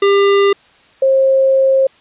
square / sine tone pair in turn, 399 / 534.5 Hz, G4 / C5, +31 / +37 cents, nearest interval perfect fourth, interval 506 cents, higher second, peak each -9 / -8 dBFS, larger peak second, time 0.02-0.53 / 1.02-1.87 s, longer second, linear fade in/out 5 ms, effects white hiss -48 dBFS RMS until 2 s + resampled to 8000 Hz

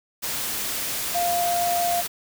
sine tone in noise, 698.5 Hz, F5, in tune, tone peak -21 dBFS, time 1.14-2.02 s, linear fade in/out 20 ms, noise white, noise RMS -28 dBFS, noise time 0.22-2.08 s, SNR +4 dB, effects none

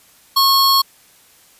square tone pair together, 1090 / 4360 Hz, C#6 / C#8, -29 / -29 cents, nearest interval 2 octaves, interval 2400 cents, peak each -14 dBFS, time 0.36-0.82 s, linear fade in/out 10 ms, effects white hiss -50 dBFS RMS until 1.59 s + resampled to 32000 Hz

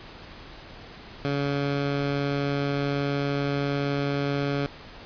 15% pulse tone, 141.4 Hz, C#3, 35 cents sharp, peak -18 dBFS, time 1.25-4.66 s, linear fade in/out 0 ms, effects pink hiss -44 dBFS RMS until 5.05 s + resampled to 11025 Hz

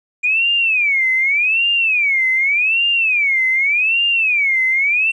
triangle tone with vibrato, 2399 Hz, D7, 36 cents sharp, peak -9 dBFS, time 0.23-5.12 s, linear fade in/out 20 ms, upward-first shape sine, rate 0.85 Hz, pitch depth 270 cents each way, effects tanh soft clip ceiling -11 dBFS + resampled to 22050 Hz

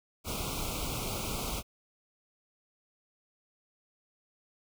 pink band-stop noise, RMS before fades -35 dBFS, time 0.24-1.63 s, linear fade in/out 50 ms, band 1400 to 2200 Hz, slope 96 dB/octave, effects none

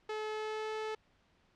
sawtooth tone with pitch glide, 430.4 to 434.6 Hz, A4 to A4, -38 to -21 cents, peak -32 dBFS, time 0.09-0.95 s, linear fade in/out 5 ms, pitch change +17 cents, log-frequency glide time 0.3-0.73 s, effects pink hiss -70 dBFS RMS until 1.55 s + low-pass 4000 Hz 12 dB/octave

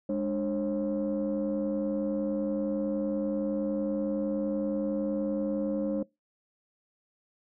sine tone cluster, 207.1 / 297.8 / 538 Hz, G#3 / D4 / C5, -5 / +24 / +48 cents, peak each -30 dBFS, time 0.09-6.03 s, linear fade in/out 5 ms, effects noise-tail reverb RT60 0.2 s tail -23 dB re dry + tanh soft clip ceiling -22 dBFS

